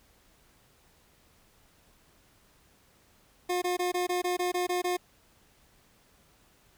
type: tone bursts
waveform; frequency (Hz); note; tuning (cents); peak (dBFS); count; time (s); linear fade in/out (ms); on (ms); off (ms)
25% pulse; 358.1; F4; +43; -23; 10; 3.49-4.97; 10; 130; 20
effects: pink hiss -63 dBFS RMS until 6.77 s